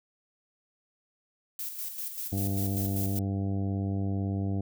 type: noise with tremolo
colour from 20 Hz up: violet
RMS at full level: -35 dBFS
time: 1.59-3.19 s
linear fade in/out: 2 ms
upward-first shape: square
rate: 5.1 Hz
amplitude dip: 50%
type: harmonic tone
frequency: 98 Hz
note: G2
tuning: in tune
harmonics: 1 / 2 / 3 / 4 / 5 / 6 / 7 / 8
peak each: -29 / -33 / -36 / -44 / -46 / -53 / -45 / -54 dBFS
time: 2.32-4.61 s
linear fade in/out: 5 ms
effects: none